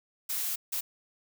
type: noise bursts at uneven times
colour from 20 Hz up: blue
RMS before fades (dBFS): -32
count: 2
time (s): 0.29-0.56 / 0.72-0.81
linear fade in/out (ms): 10
effects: none